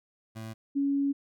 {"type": "tone pair in turn", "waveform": ["25% pulse", "sine"], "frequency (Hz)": [111.2, 279.6], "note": ["A2", "C#4"], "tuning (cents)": [19, 15], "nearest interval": "octave + major third", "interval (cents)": 1596, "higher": "second", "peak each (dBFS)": [-34, -24], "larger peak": "second", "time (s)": [[0.35, 0.54], [0.75, 1.13]], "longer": "second", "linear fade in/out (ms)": 20, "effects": []}